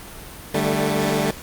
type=chord; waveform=15% pulse; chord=D suspended fourth; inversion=none; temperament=equal with one note detuned; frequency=148.88 / 196 / 220 Hz; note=D3 / G3 / A3; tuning=+24 / 0 / 0 cents; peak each=-17 dBFS; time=0.54-1.31 s; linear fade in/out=5 ms; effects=pink hiss -38 dBFS RMS until 1.42 s + Opus 32 kbps